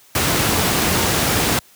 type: noise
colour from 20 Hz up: pink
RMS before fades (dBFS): -17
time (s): 0.15-1.59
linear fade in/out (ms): 2
effects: white hiss -50 dBFS RMS until 1.75 s + high-pass 80 Hz 12 dB/octave